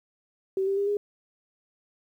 sine tone with pitch steps, 383.6 / 392.3 / 401.3 / 410.4 Hz, G4 / G4 / G4 / G#4, -37 / +1 / +41 / -21 cents, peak -23 dBFS, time 0.57-0.97 s, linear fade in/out 2 ms, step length 100 ms, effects 10-bit

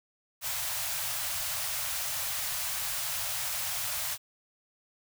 white band-stop noise, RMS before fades -33 dBFS, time 0.41-4.18 s, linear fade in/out 50 ms, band 150 to 560 Hz, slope 96 dB/octave, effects none

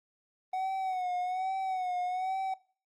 triangle tone with vibrato, 743 Hz, F#5, 7 cents sharp, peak -28 dBFS, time 0.53-2.54 s, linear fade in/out 5 ms, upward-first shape sine, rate 1.2 Hz, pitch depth 58 cents each way, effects noise-tail reverb RT60 0.4 s tail -20 dB re dry + Opus 32 kbps

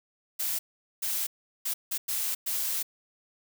blue noise bursts at uneven times, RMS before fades -30 dBFS, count 6, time 0.39-0.59 / 1.02-1.27 / 1.65-1.74 / 1.91-1.98 / 2.08-2.35 / 2.46-2.83 s, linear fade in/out 10 ms, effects none

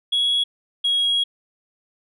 sine tone pair in turn, 3343 / 3301 Hz, G#7 / G#7, +11 / -11 cents, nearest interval unison, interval 22 cents, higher first, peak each -15 dBFS, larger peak neither, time 0.12-0.44 / 0.84-1.24 s, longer second, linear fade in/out 10 ms, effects tanh soft clip ceiling -15 dBFS

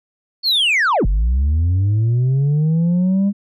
sine linear two-way sweep, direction down then up, 4504 to 43.82 to 203.5 Hz, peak -10 dBFS, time 0.43-3.33 s, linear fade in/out 50 ms, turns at 1.06 s, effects tanh soft clip ceiling -12 dBFS

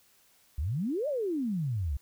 sine exponential two-way sweep, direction up then down, 63.6 to 622.3 to 63.6 Hz, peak -28 dBFS, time 0.58-1.97 s, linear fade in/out 5 ms, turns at 1.08 s, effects white hiss -64 dBFS RMS until 2.01 s

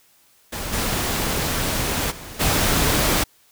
pink noise with level steps, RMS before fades -29 / -23 / -37 / -19 dBFS, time 0.52-3.24 s, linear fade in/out 10 ms, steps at 0.72 / 2.1 / 2.39 s, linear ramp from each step 20 ms, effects white hiss -57 dBFS RMS until 3.51 s

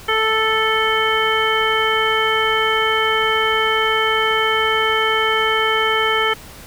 harmonic tone, 440 Hz, A4, in tune, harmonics 1 / 2 / 3 / 4 / 5 / 7, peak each -21 / -24 / -20 / -23 / -22 / -22 dBFS, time 0.08-6.34 s, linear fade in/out 10 ms, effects pink hiss -39 dBFS RMS until 6.66 s

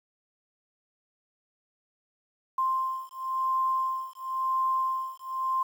sine beating tone pair, 1048 / 1048.96 Hz, C6 / C6, +2 / +4 cents, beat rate 0.96 Hz, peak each -29 dBFS, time 2.58-5.63 s, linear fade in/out 5 ms, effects 9-bit

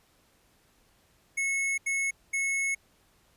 square tone bursts at uneven times, 2190 Hz, C#7, 22 cents flat, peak -27 dBFS, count 3, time 1.37-1.78 / 1.86-2.11 / 2.33-2.75 s, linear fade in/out 10 ms, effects pink hiss -65 dBFS RMS until 3.36 s + resampled to 32000 Hz

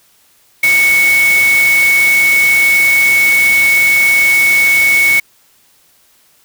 sine tone in noise, 2217 Hz, C#7, in tune, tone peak -7 dBFS, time 0.63-5.2 s, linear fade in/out 5 ms, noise white, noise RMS -20 dBFS, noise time 0.63-5.2 s, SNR +10 dB, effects white hiss -51 dBFS RMS until 6.44 s

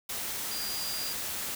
sine tone in noise, 4799 Hz, D8, 37 cents sharp, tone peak -36 dBFS, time 0.51-1.13 s, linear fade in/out 5 ms, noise white, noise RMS -35 dBFS, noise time 0.09-1.55 s, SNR -4 dB, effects none

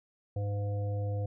harmonic tone, 101.8 Hz, G#2, 34 cents flat, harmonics 1 / 3 / 5 / 7, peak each -30 / -48 / -40 / -47 dBFS, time 0.36-1.26 s, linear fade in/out 5 ms, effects none

